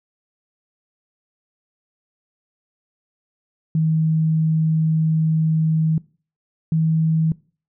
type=tone pair in turn; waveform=sine; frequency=158.9 / 160.19 Hz; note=D#3 / E3; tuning=+37 / -49 cents; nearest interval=unison; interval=14 cents; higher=second; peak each=-15 dBFS; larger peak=neither; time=3.75-5.98 / 6.72-7.32 s; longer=first; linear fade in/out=2 ms; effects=noise-tail reverb RT60 0.4 s tail -22 dB re dry